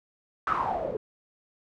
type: noise with low-pass filter sweep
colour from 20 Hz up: white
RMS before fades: -29 dBFS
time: 0.47-0.97 s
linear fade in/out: 2 ms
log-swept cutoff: 1400 to 440 Hz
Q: 8.7
effects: none